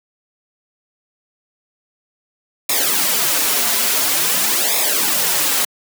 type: noise with flanger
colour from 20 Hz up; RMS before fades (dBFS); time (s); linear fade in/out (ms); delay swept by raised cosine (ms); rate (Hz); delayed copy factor
white; -17; 2.69-5.65; 5; 0.66 to 6.46; 0.48; -0.8
effects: high-pass 200 Hz 12 dB/octave